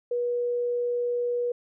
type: tone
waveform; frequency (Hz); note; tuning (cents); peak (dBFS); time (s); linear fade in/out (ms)
sine; 483.9; B4; -35; -24; 0.11-1.52; 5
effects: none